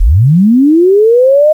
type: linear sweep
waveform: sine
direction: up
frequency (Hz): 30.81 to 627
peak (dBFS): -3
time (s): 0-1.53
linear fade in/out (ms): 10
effects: 7-bit